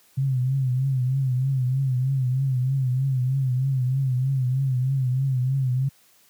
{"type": "tone with vibrato", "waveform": "sine", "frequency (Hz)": 130.81, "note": "C3", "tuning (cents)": 0, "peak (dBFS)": -19, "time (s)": [0.17, 5.89], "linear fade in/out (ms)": 10, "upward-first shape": "triangle", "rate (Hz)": 3.2, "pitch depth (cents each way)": 96, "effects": ["white hiss -58 dBFS RMS until 6.29 s", "high-pass 80 Hz 12 dB/octave"]}